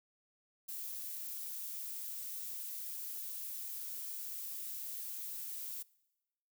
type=noise; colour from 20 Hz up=violet; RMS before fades=-43 dBFS; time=0.68-5.83 s; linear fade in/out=10 ms; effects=noise-tail reverb RT60 1.0 s tail -23 dB re dry